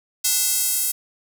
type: tone with high-pass filter sweep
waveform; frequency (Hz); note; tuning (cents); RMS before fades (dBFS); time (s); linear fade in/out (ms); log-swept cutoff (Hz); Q
square; 293.7; D4; 0; -21; 0.24-0.92; 10; 6500 to 10000; 1
effects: none